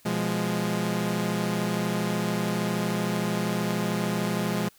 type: chord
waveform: sawtooth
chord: F diminished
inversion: second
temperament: equal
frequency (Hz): 123.47 / 174.61 / 207.7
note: Cb3 / F3 / Ab3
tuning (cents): 0 / 0 / 0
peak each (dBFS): -29 / -25 / -24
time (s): 0.05-4.69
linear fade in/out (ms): 10
effects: white hiss -58 dBFS RMS until 4.78 s